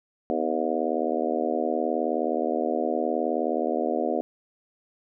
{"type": "harmonic tone with a mistuned harmonic", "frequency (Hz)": 79.2, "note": "D#2", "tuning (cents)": 31, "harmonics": [3, 4, 5, 6, 7, 8, 9], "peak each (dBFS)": [-31, -31, -31, -31, -31, -31, -31], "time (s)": [0.3, 4.21], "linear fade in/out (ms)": 0, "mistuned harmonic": 3, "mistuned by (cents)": 70, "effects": []}